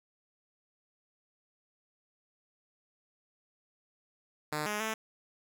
5% pulse tone with pitch steps, 151.2 / 209.6 / 220 Hz, D#3 / G#3 / A3, -49 / +16 / 0 cents, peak -21 dBFS, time 4.52-4.94 s, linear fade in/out 5 ms, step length 140 ms, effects none

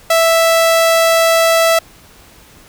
sawtooth tone, 659.3 Hz, E5, in tune, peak -5 dBFS, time 0.1-1.79 s, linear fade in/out 5 ms, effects pink hiss -43 dBFS RMS until 2.68 s

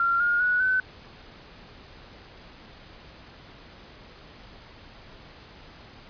sine tone with pitch steps, 1379 / 1422.7 / 1467.8 / 1514.3 Hz, F6 / F6 / F#6 / F#6, -22 / +32 / -14 / +40 cents, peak -20 dBFS, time 0-0.8 s, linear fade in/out 2 ms, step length 200 ms, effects pink hiss -48 dBFS RMS until 6.09 s + resampled to 11025 Hz

